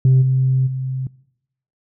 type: tone with level steps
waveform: sine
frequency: 130.81 Hz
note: C3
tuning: in tune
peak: -7 / -12 / -20 dBFS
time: 0.05-1.07 s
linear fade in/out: 2 ms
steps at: 0.21 / 0.66 s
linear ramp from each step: 20 ms
effects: noise-tail reverb RT60 0.8 s tail -23 dB re dry + tanh soft clip ceiling -7 dBFS